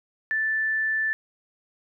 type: tone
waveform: sine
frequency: 1760 Hz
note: A6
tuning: in tune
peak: -22 dBFS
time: 0.31-1.13 s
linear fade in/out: 0 ms
effects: none